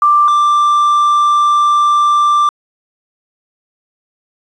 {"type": "tone pair in turn", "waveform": ["sine", "triangle"], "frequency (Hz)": [1180, 1180], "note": ["D6", "D6"], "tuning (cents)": [8, 8], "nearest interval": "unison", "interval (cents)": 0, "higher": "neither", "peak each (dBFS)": -6, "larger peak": "neither", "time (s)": [[0.02, 0.28], [0.28, 2.49]], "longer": "second", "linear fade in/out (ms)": 2, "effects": ["resampled to 22050 Hz", "7-bit"]}